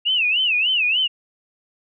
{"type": "tone with vibrato", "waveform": "sine", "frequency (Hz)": 2745, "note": "F7", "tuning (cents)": -31, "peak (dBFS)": -16, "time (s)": [0.05, 1.08], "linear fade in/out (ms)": 20, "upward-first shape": "sine", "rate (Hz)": 3.4, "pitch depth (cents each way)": 200, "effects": []}